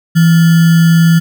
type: tone with sample-and-hold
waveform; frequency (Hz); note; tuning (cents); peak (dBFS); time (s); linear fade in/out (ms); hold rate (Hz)
sine; 166; E3; +12; -4; 0.15-1.2; 20; 1575
effects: none